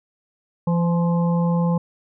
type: harmonic tone with a mistuned harmonic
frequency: 170.8 Hz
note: F3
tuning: 38 cents flat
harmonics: 1 / 3 / 5 / 6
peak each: -17 / -27 / -31 / -33 dBFS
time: 0.67-1.78 s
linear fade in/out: 5 ms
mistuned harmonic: 6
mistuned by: +39 cents
effects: none